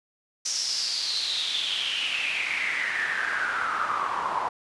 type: noise with band-pass filter sweep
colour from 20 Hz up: pink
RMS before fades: -28 dBFS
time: 0.45-4.49 s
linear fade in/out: 10 ms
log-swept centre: 5800 to 940 Hz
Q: 6.9
effects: resampled to 24000 Hz